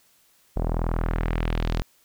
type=tone with low-pass filter sweep; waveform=sawtooth; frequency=40.83 Hz; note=E1; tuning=16 cents flat; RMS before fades=-25 dBFS; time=0.56-1.82 s; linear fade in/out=0 ms; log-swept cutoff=680 to 5000 Hz; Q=1.5; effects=white hiss -61 dBFS RMS until 2.04 s